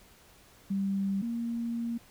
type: tone pair in turn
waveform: sine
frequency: 196 / 233.4 Hz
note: G3 / A#3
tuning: 0 / +2 cents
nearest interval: minor third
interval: 302 cents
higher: second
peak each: -27 / -30 dBFS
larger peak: first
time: 0.7-1.22 / 1.22-1.98 s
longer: second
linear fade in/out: 10 ms
effects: pink hiss -58 dBFS RMS until 2.1 s